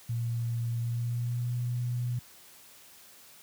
sine tone with pitch glide, 117.3 to 122 Hz, A#2 to B2, +11 to -21 cents, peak -28 dBFS, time 0.09-2.19 s, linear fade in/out 5 ms, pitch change +68 cents, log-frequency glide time 0.79-1.54 s, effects white hiss -54 dBFS RMS until 3.42 s + high-pass 60 Hz 12 dB/octave

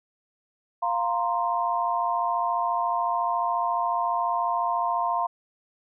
sine chord, F suspended fourth, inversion none, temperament equal, 698.5 / 932.3 / 1046.5 Hz, F5 / Bb5 / C6, 0 / 0 / 0 cents, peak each -27 dBFS, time 0.82-5.27 s, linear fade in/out 10 ms, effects none

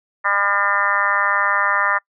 harmonic tone, 201.1 Hz, G3, 44 cents sharp, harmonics 3 / 4 / 5 / 6 / 7 / 8 / 9 / 10, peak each -29 / -29 / -23 / -21 / -23 / -29 / -20 / -29 dBFS, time 0.24-1.99 s, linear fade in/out 20 ms, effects noise-tail reverb RT60 0.1 s tail -26 dB re dry

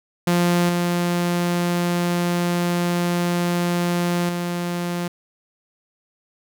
sawtooth tone with level steps, 174.61 Hz, F3, in tune, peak -12 / -15 / -19 dBFS, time 0.27-5.08 s, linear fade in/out 5 ms, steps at 0.69 / 4.29 s, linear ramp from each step 2 ms, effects none

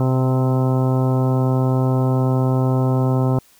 harmonic tone with a mistuned harmonic, 130 Hz, C3, 11 cents flat, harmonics 1 / 2 / 3 / 4 / 5 / 6 / 7 / 8 / 10, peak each -16 / -22 / -26 / -28 / -30 / -32 / -33 / -34 / -36 dBFS, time 0-3.39 s, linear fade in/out 2 ms, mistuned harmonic 1, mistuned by -16 cents, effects white hiss -53 dBFS RMS until 3.59 s

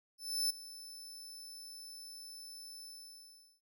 sawtooth tone with ADSR envelope, 5274 Hz, E8, in tune, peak -27 dBFS, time 0.18-3.61 s, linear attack 320 ms, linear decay 8 ms, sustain -18 dB, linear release 770 ms, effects none

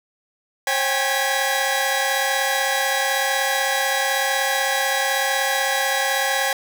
sawtooth tone cluster, 540 / 779 / 815 / 1671 / 1950 Hz, C#5 / G5 / G#5 / G#6 / B6, -45 / -11 / -33 / +10 / -23 cents, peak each -22 dBFS, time 0.67-6.53 s, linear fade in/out 2 ms, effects none

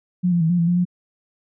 sine tone with pitch steps, 179.4 / 172.7 / 161.5 / 176.3 / 168.4 / 175.9 / 178.3 Hz, F3 / F3 / E3 / F3 / E3 / F3 / F3, +47 / -19 / -35 / +17 / +37 / +13 / +36 cents, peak -15 dBFS, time 0.23-0.853 s, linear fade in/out 20 ms, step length 89 ms, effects none

